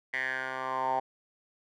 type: tone with band-pass filter sweep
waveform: 10% pulse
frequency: 130.81 Hz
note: C3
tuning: in tune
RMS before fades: -32 dBFS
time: 0.13-1 s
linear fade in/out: 10 ms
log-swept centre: 2000 to 820 Hz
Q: 6.7
effects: none